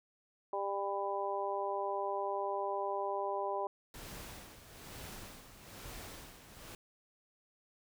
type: harmonic tone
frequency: 198.8 Hz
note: G3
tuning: 25 cents sharp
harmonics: 2 / 3 / 4 / 5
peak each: -39 / -39 / -39 / -39 dBFS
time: 0.53-3.67 s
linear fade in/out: 2 ms
type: noise with tremolo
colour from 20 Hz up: pink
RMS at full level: -47 dBFS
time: 3.94-6.75 s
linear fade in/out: 2 ms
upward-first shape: sine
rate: 1.1 Hz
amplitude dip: 65%
effects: none